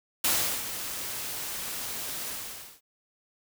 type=noise with ADSR envelope; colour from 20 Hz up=white; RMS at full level=-24 dBFS; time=0.24-2.81 s; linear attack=6 ms; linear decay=380 ms; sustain=-11 dB; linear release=530 ms; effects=none